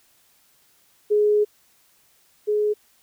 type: tone pair in turn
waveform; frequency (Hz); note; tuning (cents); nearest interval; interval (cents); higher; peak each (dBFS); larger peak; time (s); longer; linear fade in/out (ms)
sine; 418.7 / 420.4; G#4 / G#4; +14 / +21; unison; 7; second; -15 / -18; first; 1.1-1.45 / 2.47-2.74; first; 20
effects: white hiss -60 dBFS RMS until 3.02 s